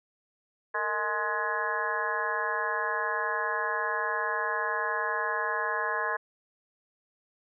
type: harmonic tone with a mistuned harmonic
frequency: 210.3 Hz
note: G#3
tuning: 22 cents sharp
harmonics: 2 / 3 / 4 / 5 / 6 / 7 / 8 / 9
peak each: -37 / -37 / -37 / -32 / -41 / -39 / -31 / -43 dBFS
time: 0.74-6.17 s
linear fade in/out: 10 ms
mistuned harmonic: 2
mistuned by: +150 cents
effects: none